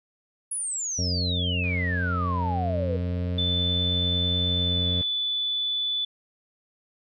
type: exponential sweep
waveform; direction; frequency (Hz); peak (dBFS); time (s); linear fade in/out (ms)
sine; down; 10548 to 470.4; -27; 0.51-2.97; 5
type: harmonic tone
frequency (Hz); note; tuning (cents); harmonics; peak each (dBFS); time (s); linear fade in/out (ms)
89.1; F2; +35; 1 / 2 / 3 / 5 / 6 / 7; -26 / -32 / -36 / -40 / -42 / -43; 0.98-5.02; 10
type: click train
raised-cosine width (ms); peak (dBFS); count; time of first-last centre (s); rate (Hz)
0.3; -32; 411; 1.64-5.028; 121
type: tone with pitch glide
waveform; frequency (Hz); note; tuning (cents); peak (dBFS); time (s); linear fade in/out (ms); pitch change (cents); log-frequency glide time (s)
sine; 3520 to 3480; A7 to A7; 0 to -20; -24; 3.38-6.05; 5; -20; 4.64-4.89
effects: none